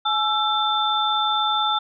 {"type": "tone cluster", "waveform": "sine", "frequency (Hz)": [847, 1337, 3552], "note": ["G#5", "E6", "A7"], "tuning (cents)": [34, 24, 16], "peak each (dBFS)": -23, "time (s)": [0.05, 1.79], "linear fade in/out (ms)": 10, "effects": []}